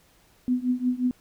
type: tone with tremolo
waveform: sine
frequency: 250 Hz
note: B3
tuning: 21 cents sharp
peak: -18 dBFS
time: 0.48-1.11 s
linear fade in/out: 0 ms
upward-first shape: triangle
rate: 5.6 Hz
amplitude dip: 95%
effects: pink hiss -60 dBFS RMS until 1.2 s